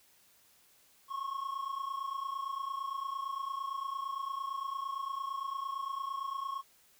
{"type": "tone pair together", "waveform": "triangle", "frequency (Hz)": [1070, 1098.8], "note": ["C6", "C#6"], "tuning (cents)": [38, -16], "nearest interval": "unison", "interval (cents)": 46, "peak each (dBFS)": [-38, -35], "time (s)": [1.08, 6.63], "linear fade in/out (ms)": 50, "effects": ["white hiss -65 dBFS RMS until 6.99 s"]}